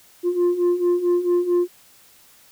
sine beating tone pair, 349.2 / 353.7 Hz, F4 / F4, 0 / +22 cents, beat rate 4.5 Hz, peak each -20 / -16 dBFS, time 0.23-1.68 s, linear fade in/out 50 ms, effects tanh soft clip ceiling -14 dBFS + white hiss -52 dBFS RMS until 2.51 s

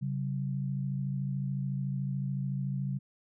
sine tone pair together, 136.5 / 190.28 Hz, C#3 / F#3, -26 / +49 cents, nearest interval tritone, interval 575 cents, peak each -31 / -36 dBFS, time 0.01-2.99 s, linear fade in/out 20 ms, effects none

